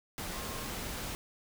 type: tone in noise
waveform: sine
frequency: 1068 Hz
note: C6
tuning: 35 cents sharp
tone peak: -48 dBFS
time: 0.34-0.66 s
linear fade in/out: 0 ms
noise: pink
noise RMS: -39 dBFS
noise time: 0.18-1.15 s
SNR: -12 dB
effects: none